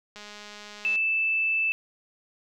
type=click train; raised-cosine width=0.2 ms; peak=-26 dBFS; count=167; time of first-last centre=0.16-0.958 s; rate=208 Hz
type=tone; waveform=sine; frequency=2637 Hz; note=E7; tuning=in tune; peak=-22 dBFS; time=0.85-1.72 s; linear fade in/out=0 ms
effects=none